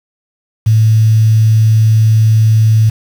sine tone with quantisation, 110 Hz, A2, in tune, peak -5 dBFS, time 0.66-2.9 s, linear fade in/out 10 ms, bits 5, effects none

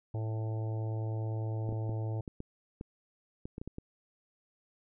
harmonic tone, 110.3 Hz, A2, 5 cents sharp, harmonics 1 / 3 / 4 / 5 / 6 / 7 / 8, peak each -32 / -45 / -47 / -49 / -50 / -52 / -54 dBFS, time 0.14-2.21 s, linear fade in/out 5 ms
clicks, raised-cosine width 3 ms, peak -27 dBFS, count 11, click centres 1.691 / 1.725 / 1.894 / 2.278 / 2.404 / 2.811 / 3.455 / 3.581 / 3.615 / 3.676 / 3.784 s
effects none

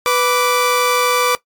sawtooth tone pair together, 493.9 / 1169.6 Hz, B4 / D6, 0 / -7 cents, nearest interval octave + minor third, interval 1493 cents, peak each -12 dBFS, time 0.06-1.35 s, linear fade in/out 0 ms, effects noise-tail reverb RT60 0.1 s tail -17 dB re dry + MP3 96 kbps

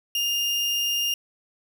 35% pulse tone, 2819 Hz, F7, 16 cents sharp, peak -21 dBFS, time 0.15-1.14 s, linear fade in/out 2 ms, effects none

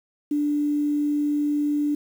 sine tone with quantisation, 293.7 Hz, D4, in tune, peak -20 dBFS, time 0.31-1.95 s, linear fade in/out 5 ms, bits 8, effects none

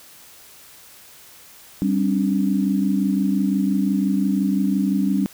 sine chord, G suspended fourth, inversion none, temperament equal with one note detuned, 196 / 267.9 / 293.7 Hz, G3 / C4 / D4, 0 / +41 / 0 cents, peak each -19 / -23 / -24 dBFS, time 1.82-5.26 s, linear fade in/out 0 ms, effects white hiss -46 dBFS RMS until 5.33 s

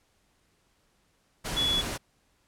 sine tone in noise, 3400 Hz, G#7, 40 cents sharp, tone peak -24 dBFS, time 1.56-1.82 s, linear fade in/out 20 ms, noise pink, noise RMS -33 dBFS, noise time 1.44-1.98 s, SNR +6 dB, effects pink hiss -69 dBFS RMS until 2.47 s + low-pass 11000 Hz 12 dB/octave

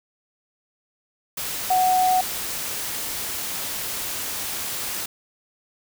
sine tone in noise, 740 Hz, F#5, in tune, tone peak -16 dBFS, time 1.7-2.21 s, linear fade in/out 5 ms, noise white, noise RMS -29 dBFS, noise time 1.37-5.06 s, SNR +10 dB, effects none

